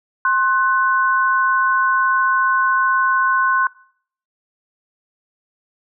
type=tone pair together; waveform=sine; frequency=1059 / 1497.7 Hz; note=C6 / F#6; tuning=+21 / +21 cents; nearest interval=tritone; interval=600 cents; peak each=-16 dBFS; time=0.25-3.67 s; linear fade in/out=2 ms; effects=noise-tail reverb RT60 0.6 s tail -23 dB re dry